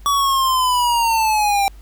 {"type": "linear sweep", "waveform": "square", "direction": "down", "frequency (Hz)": [1142, 784], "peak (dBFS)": -15, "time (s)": [0.06, 1.68], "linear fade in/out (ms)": 0, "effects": ["added 50 Hz sine -37 dBFS peak until 1.81 s", "pink hiss -53 dBFS RMS until 1.81 s"]}